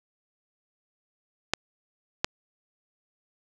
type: clicks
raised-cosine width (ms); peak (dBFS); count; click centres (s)
0.2; -5; 2; 1.536 / 2.245
effects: none